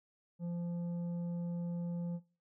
triangle tone with tanh clipping, 172.7 Hz, F3, 19 cents flat, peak -37 dBFS, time 0.39-2.2 s, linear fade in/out 50 ms, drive 11 dB, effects noise-tail reverb RT60 0.3 s tail -17 dB re dry

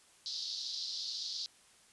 white band-pass noise, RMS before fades -40 dBFS, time 0.26-1.46 s, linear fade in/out 0 ms, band 3900 to 5100 Hz, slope 48 dB/octave, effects white hiss -63 dBFS RMS until 1.92 s + resampled to 24000 Hz

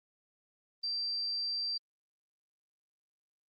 sine tone, 4699 Hz, D8, in tune, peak -32 dBFS, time 0.83-1.78 s, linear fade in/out 10 ms, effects Opus 24 kbps

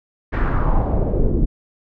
brown noise with low-pass filter sweep, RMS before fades -17 dBFS, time 0.32-1.46 s, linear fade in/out 20 ms, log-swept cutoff 1900 to 310 Hz, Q 2.5, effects none

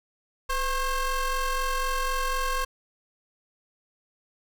35% pulse ring-modulated tone, 529 Hz, C5, 19 cents sharp, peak -20 dBFS, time 0.49-2.65 s, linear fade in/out 10 ms, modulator 551 Hz, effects none

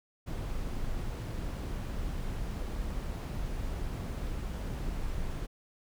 brown noise, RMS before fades -35 dBFS, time 0.26-5.47 s, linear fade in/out 20 ms, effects none

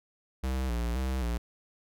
square tone with vibrato, 61.74 Hz, B1, in tune, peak -29 dBFS, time 0.43-1.38 s, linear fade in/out 10 ms, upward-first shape square, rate 1.9 Hz, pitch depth 91 cents each way, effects none

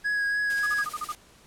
triangle tone with vibrato, 1661.2 Hz, G#6, in tune, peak -22 dBFS, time 0.04-0.85 s, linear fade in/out 20 ms, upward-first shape triangle, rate 3.4 Hz, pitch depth 19 cents each way
white noise with tremolo, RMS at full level -39 dBFS, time 0.5-1.15 s, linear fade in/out 0 ms, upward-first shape sine, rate 15 Hz, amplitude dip 45%
sine tone bursts, 1223 Hz, D#6, 30 cents flat, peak -28 dBFS, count 7, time 0.63-1.121 s, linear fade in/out 5 ms, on 35 ms, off 41 ms
effects pink hiss -55 dBFS RMS until 1.46 s + low-pass 11000 Hz 12 dB/octave

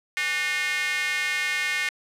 square tone with high-pass filter, 164.81 Hz, E3, in tune, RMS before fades -26 dBFS, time 0.17-1.89 s, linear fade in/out 0 ms, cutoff 2000 Hz, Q 4.6, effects low-pass 11000 Hz 12 dB/octave

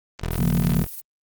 clicks, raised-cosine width 0.2 ms, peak -16 dBFS, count 9, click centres 0.195 / 0.248 / 0.344 / 0.502 / 0.57 / 0.638 / 0.67 / 0.705 / 0.736 s
15% pulse tone, 41.31 Hz, E1, 4 cents sharp, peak -18 dBFS, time 0.21-0.87 s, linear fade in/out 20 ms
violet noise with tremolo, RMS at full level -33 dBFS, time 0.31-1.01 s, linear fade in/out 10 ms, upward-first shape sine, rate 18 Hz, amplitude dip 45%
sine chord, Bb minor, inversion first, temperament just, 139.85 / 174.81 / 233.1 Hz, Db3 / F3 / Bb3, +16 / +2 / 0 cents, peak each -23 / -21 / -26 dBFS, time 0.39-0.83 s, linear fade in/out 2 ms
effects Opus 24 kbps

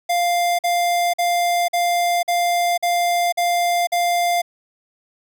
square tone bursts, 698.5 Hz, F5, in tune, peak -17 dBFS, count 8, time 0.09-4.419 s, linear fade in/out 10 ms, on 500 ms, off 47 ms, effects none

